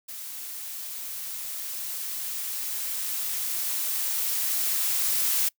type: noise with level ramp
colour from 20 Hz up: blue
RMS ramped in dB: -38 to -24 dBFS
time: 0.08-5.49 s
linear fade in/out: 10 ms
effects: noise-tail reverb RT60 0.1 s tail -24 dB re dry